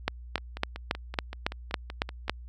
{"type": "two click trains", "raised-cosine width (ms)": 0.3, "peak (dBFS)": [-21, -9], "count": [11, 9], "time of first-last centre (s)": [[0.38, 2.281], [0.08, 2.296]], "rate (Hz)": [5.26, 3.61], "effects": ["added 60 Hz sine -41 dBFS peak until 2.48 s"]}